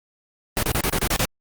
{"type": "noise bursts", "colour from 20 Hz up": "pink", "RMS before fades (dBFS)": -21, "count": 8, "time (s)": [0.57, 1.252], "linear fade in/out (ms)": 0, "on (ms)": 59, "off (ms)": 30, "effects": ["Opus 32 kbps"]}